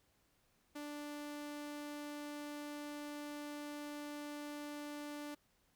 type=tone; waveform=sawtooth; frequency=293.7 Hz; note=D4; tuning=in tune; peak=-40 dBFS; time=0.75-5.35 s; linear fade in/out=10 ms; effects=pink hiss -75 dBFS RMS until 5.75 s